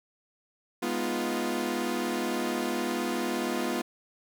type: chord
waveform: sawtooth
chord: F half-diminished seventh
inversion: first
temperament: equal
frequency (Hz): 207.7 / 246.9 / 311.1 / 349.2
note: Ab3 / Cb4 / Eb4 / F4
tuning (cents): 0 / 0 / 0 / 0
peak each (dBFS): -32 / -28 / -34 / -28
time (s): 0.82-3.82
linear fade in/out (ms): 10
effects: none